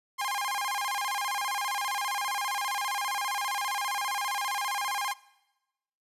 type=tone with vibrato; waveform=sawtooth; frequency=923 Hz; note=A#5; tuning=17 cents flat; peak=-25 dBFS; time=0.18-5.14 s; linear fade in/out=20 ms; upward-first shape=square; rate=15 Hz; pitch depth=230 cents each way; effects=noise-tail reverb RT60 1.0 s tail -21 dB re dry + resampled to 32000 Hz